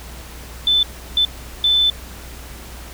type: tone bursts at uneven times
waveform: sine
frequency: 3520 Hz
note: A7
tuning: in tune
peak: -12 dBFS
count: 3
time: 0.67-0.83 / 1.17-1.25 / 1.64-1.9 s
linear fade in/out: 2 ms
effects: added 60 Hz sine -35 dBFS peak until 2.93 s + pink hiss -38 dBFS RMS until 2.93 s